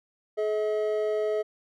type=tone pair together; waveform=triangle; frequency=426.5 / 639 Hz; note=G#4 / D#5; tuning=+46 / +46 cents; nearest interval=perfect fifth; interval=700 cents; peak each=-24 / -27 dBFS; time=0.37-1.43 s; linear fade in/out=20 ms; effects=none